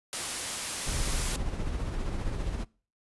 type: noise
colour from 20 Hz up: white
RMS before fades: -33 dBFS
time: 0.13-1.36 s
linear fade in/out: 0 ms
type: noise with tremolo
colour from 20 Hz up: brown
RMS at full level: -30 dBFS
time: 0.86-2.65 s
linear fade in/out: 20 ms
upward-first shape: sine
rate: 15 Hz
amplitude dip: 35%
effects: noise-tail reverb RT60 0.4 s tail -24 dB re dry + resampled to 24000 Hz